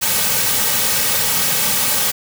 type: noise with comb filter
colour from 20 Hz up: white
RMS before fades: -17 dBFS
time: 0.01-2.12 s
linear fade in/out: 20 ms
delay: 2.9 ms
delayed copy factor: -0.7
effects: none